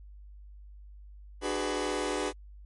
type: chord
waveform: sawtooth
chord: G# half-diminished seventh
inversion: second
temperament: just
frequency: 299 / 373.8 / 415.3 / 498.4 Hz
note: D4 / F#4 / G#4 / B4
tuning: +31 / +18 / 0 / +16 cents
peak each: -31 dBFS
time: 1.41-2.33 s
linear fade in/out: 50 ms
effects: added 50 Hz sine -46 dBFS peak until 2.65 s + MP3 48 kbps